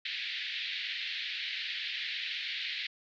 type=band-pass noise; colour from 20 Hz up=white; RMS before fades=-37 dBFS; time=0.05-2.87 s; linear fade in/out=5 ms; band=1800 to 4100 Hz; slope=48 dB/octave; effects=none